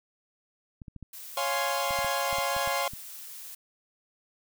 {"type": "clicks", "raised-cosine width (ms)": 5, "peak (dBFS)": -30, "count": 12, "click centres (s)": [0.818, 0.882, 0.963, 1.027, 1.908, 1.989, 2.046, 2.329, 2.385, 2.565, 2.675, 2.935]}
{"type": "noise", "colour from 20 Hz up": "blue", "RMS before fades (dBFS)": -43, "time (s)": [1.13, 3.55], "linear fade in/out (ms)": 5}
{"type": "chord", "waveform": "sawtooth", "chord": "Db major seventh", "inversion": "none", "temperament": "equal", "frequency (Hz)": [554.4, 698.5, 830.6, 1046.5], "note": ["Db5", "F5", "Ab5", "C6"], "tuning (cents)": [0, 0, 0, 0], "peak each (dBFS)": [-28, -29, -30, -28], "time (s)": [1.37, 2.88], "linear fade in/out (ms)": 2}
{"effects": []}